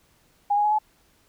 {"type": "tone with pitch steps", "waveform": "sine", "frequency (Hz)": [816, 828.8, 841.9, 855.1], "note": ["G#5", "G#5", "G#5", "A5"], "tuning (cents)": [-31, -4, 23, -50], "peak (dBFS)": -18, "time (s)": [0.5, 0.788], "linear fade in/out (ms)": 10, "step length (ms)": 72, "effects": ["pink hiss -62 dBFS RMS until 1.28 s"]}